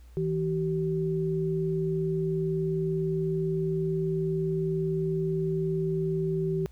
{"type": "tone pair together", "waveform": "sine", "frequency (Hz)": [160.5, 382.7], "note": ["E3", "G4"], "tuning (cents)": [-46, -42], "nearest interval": "octave + minor third", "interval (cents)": 1504, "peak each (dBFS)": -28, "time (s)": [0.17, 6.66], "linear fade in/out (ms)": 0, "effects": ["added 60 Hz sine -47 dBFS peak until 6.71 s", "pink hiss -64 dBFS RMS until 6.71 s"]}